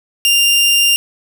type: tone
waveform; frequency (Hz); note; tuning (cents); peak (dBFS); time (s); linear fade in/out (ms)
sawtooth; 2794; F7; 0; -6; 0.25-0.96; 0
effects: none